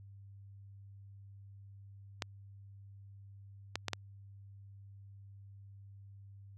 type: clicks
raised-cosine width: 0.2 ms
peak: -17 dBFS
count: 4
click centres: 2.222 / 3.756 / 3.883 / 3.933 s
effects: added 99 Hz sine -51 dBFS peak until 6.57 s